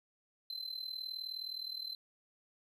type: tone with amplitude modulation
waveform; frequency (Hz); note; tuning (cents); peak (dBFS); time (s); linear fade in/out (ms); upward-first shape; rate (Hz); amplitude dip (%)
triangle; 4078; C8; -45; -35; 0.5-1.95; 2; sine; 39.4; 80
effects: none